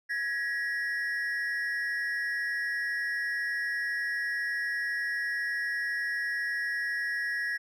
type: ring-modulated tone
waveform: triangle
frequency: 1787 Hz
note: A6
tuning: 26 cents sharp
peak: -24 dBFS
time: 0.09-7.58 s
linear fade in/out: 20 ms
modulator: 124 Hz
effects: none